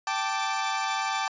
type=chord; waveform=sawtooth; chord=G suspended second; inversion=none; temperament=equal with one note detuned; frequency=779 / 880 / 1174.7 Hz; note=G5 / A5 / D6; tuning=-11 / 0 / 0 cents; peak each=-27 dBFS; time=0.07-1.28 s; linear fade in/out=2 ms; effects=resampled to 16000 Hz